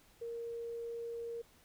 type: tone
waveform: sine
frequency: 466.2 Hz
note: A#4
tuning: in tune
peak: -39 dBFS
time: 0.21-1.42 s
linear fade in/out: 10 ms
effects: pink hiss -65 dBFS RMS until 1.64 s